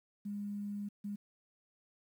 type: tone bursts at uneven times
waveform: sine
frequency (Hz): 204.2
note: G#3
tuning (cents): -29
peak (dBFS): -37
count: 2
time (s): 0.25-0.89 / 1.04-1.16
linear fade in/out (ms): 10
effects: 11-bit